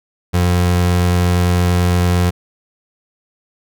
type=tone; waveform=30% pulse; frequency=88.8 Hz; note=F2; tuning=29 cents sharp; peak=-9 dBFS; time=0.33-2.31 s; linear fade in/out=20 ms; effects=none